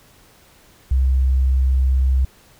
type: tone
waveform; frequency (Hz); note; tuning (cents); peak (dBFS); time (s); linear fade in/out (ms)
sine; 65.4; C2; 0; -13; 0.91-2.25; 5
effects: pink hiss -51 dBFS RMS until 2.59 s